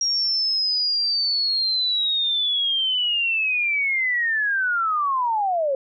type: linear sweep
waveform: sine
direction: down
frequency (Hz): 5630 to 523.3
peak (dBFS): -19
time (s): 0.01-5.75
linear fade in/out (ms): 2
effects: none